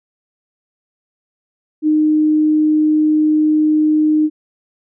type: tone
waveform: sine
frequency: 307 Hz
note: D#4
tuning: 23 cents flat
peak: -10 dBFS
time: 1.82-4.3 s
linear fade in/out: 50 ms
effects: none